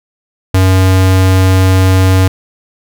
square tone, 94 Hz, F#2, 28 cents sharp, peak -6 dBFS, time 0.54-2.28 s, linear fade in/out 5 ms, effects none

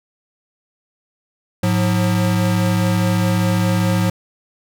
square tone pair together, 106.6 / 179.28 Hz, G#2 / F3, +46 / +46 cents, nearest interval major sixth, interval 900 cents, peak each -18 dBFS, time 1.63-4.1 s, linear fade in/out 5 ms, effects none

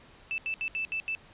sine tone bursts at uneven times, 2642 Hz, E7, 3 cents sharp, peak -29 dBFS, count 6, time 0.31-0.38 / 0.46-0.54 / 0.61-0.68 / 0.75-0.85 / 0.92-1 / 1.08-1.15 s, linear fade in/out 0 ms, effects pink hiss -55 dBFS RMS until 1.33 s + resampled to 8000 Hz

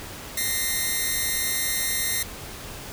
5% pulse tone pair together, 1857 / 2084 Hz, A#6 / C7, -7 / -7 cents, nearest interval major second, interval 200 cents, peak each -16 dBFS, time 0.37-2.23 s, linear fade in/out 5 ms, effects pink hiss -38 dBFS RMS until 2.92 s

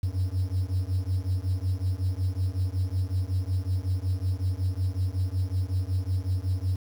triangle beating tone pair, 90.3 / 95.7 Hz, F#2 / G2, -42 / -41 cents, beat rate 5.4 Hz, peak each -25 dBFS, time 0.03-6.76 s, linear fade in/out 5 ms, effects tanh soft clip ceiling -17 dBFS + 8-bit

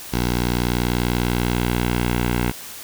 10% pulse tone with low-pass filter sweep, 60.2 Hz, B1, 44 cents flat, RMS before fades -21 dBFS, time 0.12-2.52 s, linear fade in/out 20 ms, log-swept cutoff 5100 to 2700 Hz, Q 1.6, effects white hiss -36 dBFS RMS until 2.83 s

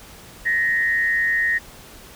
sine tone with frequency modulation, 1864.7 Hz, A#6, in tune, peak -17 dBFS, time 0.45-1.59 s, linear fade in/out 20 ms, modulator 129 Hz, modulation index 0.58, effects pink hiss -43 dBFS RMS until 2.15 s

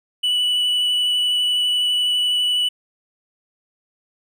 triangle tone with vibrato, 2960 Hz, F#7, in tune, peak -15 dBFS, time 0.23-2.69 s, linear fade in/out 10 ms, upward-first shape sine, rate 12 Hz, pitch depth 11 cents each way, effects none

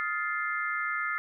sine chord, F dominant seventh, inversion third, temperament just, 1257.2 / 1396.9 / 1746.1 / 2095 Hz, Eb6 / F6 / A6 / C7, +18 / 0 / -14 / +2 cents, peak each -34 dBFS, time 0-1.18 s, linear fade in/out 0 ms, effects none

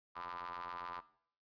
sawtooth ring-modulated tone, 87.5 Hz, F2, 4 cents sharp, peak -36 dBFS, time 0.15-1.01 s, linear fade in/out 20 ms, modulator 1100 Hz, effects noise-tail reverb RT60 0.6 s tail -18 dB re dry + resampled to 11025 Hz

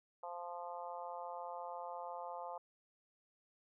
harmonic tone, 174.3 Hz, F3, 3 cents flat, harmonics 3 / 4 / 5 / 6 / 7, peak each -49 / -48 / -47 / -51 / -55 dBFS, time 0.23-2.58 s, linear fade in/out 5 ms, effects none

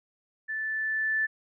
sine tone with level ramp, 1755 Hz, A6, 5 cents flat, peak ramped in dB -30 to -23 dBFS, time 0.48-1.27 s, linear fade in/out 20 ms, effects none

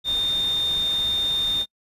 sine tone in noise, 3636 Hz, A#7, 44 cents flat, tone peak -20 dBFS, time 0.04-1.66 s, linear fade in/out 50 ms, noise pink, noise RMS -37 dBFS, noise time 0.04-1.66 s, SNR +14 dB, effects noise-tail reverb RT60 0.1 s tail -25 dB re dry + resampled to 32000 Hz

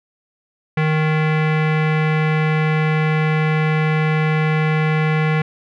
square tone with low-pass filter, 155.56 Hz, D#3, in tune, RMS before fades -17 dBFS, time 0.77-5.42 s, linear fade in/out 5 ms, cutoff 2200 Hz, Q 2.8, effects none

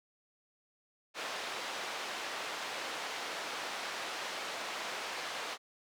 pink band-pass noise, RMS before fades -40 dBFS, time 1.14-5.58 s, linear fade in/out 50 ms, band 610 to 4900 Hz, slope 12 dB/octave, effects none

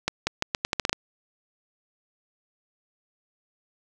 accelerating click train, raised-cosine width 0.2 ms, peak -6 dBFS, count 10, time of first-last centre 0.08-0.93 s, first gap 190 ms, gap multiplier 0.81, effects none

